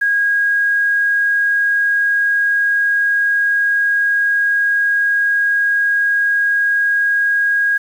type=tone with quantisation; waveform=sine; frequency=1638 Hz; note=G#6; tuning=24 cents flat; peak=-12 dBFS; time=0.01-7.78 s; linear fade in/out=10 ms; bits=7; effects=none